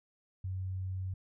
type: tone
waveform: sine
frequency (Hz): 93.7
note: F#2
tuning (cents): +22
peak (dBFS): -34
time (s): 0.44-1.14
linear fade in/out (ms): 5
effects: none